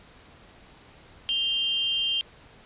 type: tone pair together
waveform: sine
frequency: 2809 / 3160 Hz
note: F7 / G7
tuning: +9 / +13 cents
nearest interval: major second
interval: 204 cents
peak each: -30 / -24 dBFS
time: 1.29-2.21 s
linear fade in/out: 0 ms
effects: pink hiss -52 dBFS RMS until 2.65 s + resampled to 8000 Hz